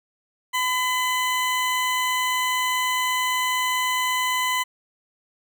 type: tone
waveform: 20% pulse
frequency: 1009 Hz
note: B5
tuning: 37 cents sharp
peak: -16 dBFS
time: 0.53-4.64 s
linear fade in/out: 20 ms
effects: none